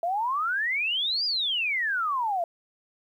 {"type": "exponential two-way sweep", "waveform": "sine", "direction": "up then down", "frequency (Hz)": [659.3, 4981, 659.3], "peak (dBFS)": -24, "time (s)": [0.03, 2.44], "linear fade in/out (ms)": 2, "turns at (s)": 1.25, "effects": ["10-bit"]}